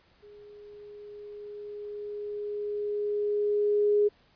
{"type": "tone with level ramp", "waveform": "sine", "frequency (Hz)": 414.5, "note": "G#4", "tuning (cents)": -3, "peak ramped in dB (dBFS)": [-48, -19], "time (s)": [0.22, 4.09], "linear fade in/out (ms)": 20, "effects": ["pink hiss -63 dBFS RMS until 4.35 s", "resampled to 11025 Hz"]}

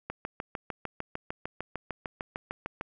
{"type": "click train", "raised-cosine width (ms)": 0.5, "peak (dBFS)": -19, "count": 19, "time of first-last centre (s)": [0.1, 2.811], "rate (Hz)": 6.64, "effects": []}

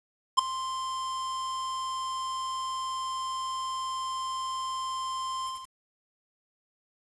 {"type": "tone with ADSR envelope", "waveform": "square", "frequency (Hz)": 1046.5, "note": "C6", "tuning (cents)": 0, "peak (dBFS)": -15, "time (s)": [0.37, 5.69], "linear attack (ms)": 19, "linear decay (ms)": 7, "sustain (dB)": -17, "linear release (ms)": 230, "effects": ["resampled to 22050 Hz", "8-bit"]}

